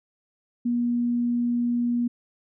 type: tone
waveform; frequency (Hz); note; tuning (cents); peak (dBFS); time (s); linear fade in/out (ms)
sine; 239.9; A#3; +50; -21; 0.65-2.08; 10
effects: none